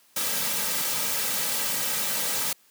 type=noise with comb filter; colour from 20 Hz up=white; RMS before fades=-27 dBFS; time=0.16-2.53 s; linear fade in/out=5 ms; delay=2.8 ms; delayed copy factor=-0.65; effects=white hiss -60 dBFS RMS until 2.7 s + high-pass 150 Hz 12 dB/octave